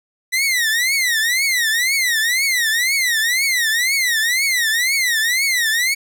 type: tone with vibrato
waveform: sawtooth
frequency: 1970 Hz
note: B6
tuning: 5 cents flat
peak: -12 dBFS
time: 0.32-5.95 s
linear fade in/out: 20 ms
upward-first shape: triangle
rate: 2 Hz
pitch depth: 240 cents each way
effects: none

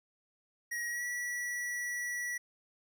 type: tone with pitch glide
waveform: square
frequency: 1898 to 1943.5 Hz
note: A#6 to B6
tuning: +31 to -28 cents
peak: -35 dBFS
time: 0.71-2.38 s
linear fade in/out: 10 ms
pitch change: +41 cents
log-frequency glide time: 0.89-1.04 s
effects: none

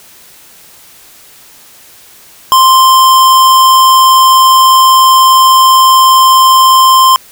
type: tone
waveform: square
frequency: 1046.5 Hz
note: C6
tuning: in tune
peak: -3 dBFS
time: 2.52-7.16 s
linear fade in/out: 0 ms
effects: white hiss -38 dBFS RMS until 7.31 s

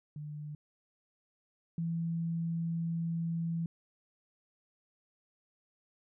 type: tone pair in turn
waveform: sine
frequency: 149.5 / 166.5 Hz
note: D3 / E3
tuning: +31 / +18 cents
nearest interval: major second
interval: 187 cents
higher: second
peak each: -39 / -31 dBFS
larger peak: second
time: 0.16-0.55 / 1.78-3.66 s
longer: second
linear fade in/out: 2 ms
effects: none

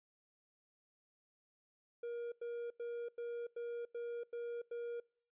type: tone bursts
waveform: triangle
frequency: 473.3 Hz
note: A#4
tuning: 26 cents sharp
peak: -38 dBFS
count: 8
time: 2.03-5.001 s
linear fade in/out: 5 ms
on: 290 ms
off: 93 ms
effects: noise-tail reverb RT60 0.5 s tail -26 dB re dry + resampled to 8000 Hz

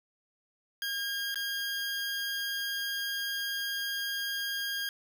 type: tone with dropouts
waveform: 20% pulse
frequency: 1619 Hz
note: G#6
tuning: 45 cents flat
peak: -27 dBFS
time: 0.82-4.89 s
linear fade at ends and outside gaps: 1 ms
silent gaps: 1.344-1.357 s
effects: none

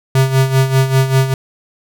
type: tone with tremolo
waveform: square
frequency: 132.9 Hz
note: C3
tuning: 27 cents sharp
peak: -8 dBFS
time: 0.15-1.34 s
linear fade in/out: 2 ms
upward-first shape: sine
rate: 5.1 Hz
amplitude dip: 70%
effects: none

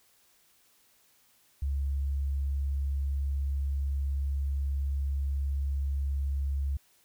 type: tone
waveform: sine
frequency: 69.3 Hz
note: C#2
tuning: in tune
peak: -27 dBFS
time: 1.62-6.77 s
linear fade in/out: 5 ms
effects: white hiss -65 dBFS RMS until 7.04 s

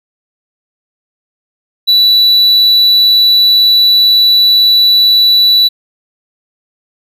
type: tone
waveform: triangle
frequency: 3951 Hz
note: B7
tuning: in tune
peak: -3 dBFS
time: 1.87-5.69 s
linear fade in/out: 20 ms
effects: none

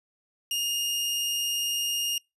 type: tone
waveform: sawtooth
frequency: 2837 Hz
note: F7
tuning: 27 cents sharp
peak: -23 dBFS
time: 0.51-2.18 s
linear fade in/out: 2 ms
effects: noise-tail reverb RT60 0.2 s tail -25 dB re dry + resampled to 32000 Hz

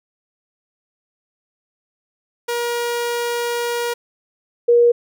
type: tone pair in turn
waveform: sawtooth / sine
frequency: 476 / 476 Hz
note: A#4 / A#4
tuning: +36 / +36 cents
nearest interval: unison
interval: 0 cents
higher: neither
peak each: -16 / -9 dBFS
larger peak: second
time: 2.48-3.94 / 4.68-4.92 s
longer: first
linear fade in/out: 10 ms
effects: none

